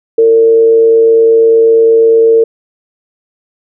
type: tone with frequency modulation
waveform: sine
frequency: 454.2 Hz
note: A#4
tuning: 45 cents flat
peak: -3 dBFS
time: 0.18-2.44 s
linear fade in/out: 5 ms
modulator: 117 Hz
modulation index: 0.22
effects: none

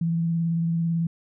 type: tone with vibrato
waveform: sine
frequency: 166.7 Hz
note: E3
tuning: 20 cents sharp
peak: -21 dBFS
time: 0.01-1.07 s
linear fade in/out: 5 ms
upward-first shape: square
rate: 18 Hz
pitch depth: 16 cents each way
effects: none

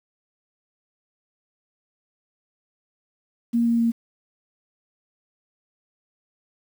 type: tone with pitch steps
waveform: sine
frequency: 234.5 / 233 / 231.5 Hz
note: A#3 / A#3 / A#3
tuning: +11 / -1 / -12 cents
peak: -17 dBFS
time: 3.53-3.92 s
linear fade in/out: 20 ms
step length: 130 ms
effects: 8-bit

